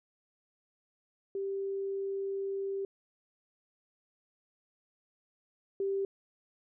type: tone pair in turn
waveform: sine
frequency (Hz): 392 / 392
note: G4 / G4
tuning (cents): 0 / 0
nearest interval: unison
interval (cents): 0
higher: neither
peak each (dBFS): -32 / -29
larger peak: second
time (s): 1.35-2.85 / 5.8-6.05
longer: first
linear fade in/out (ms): 2
effects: none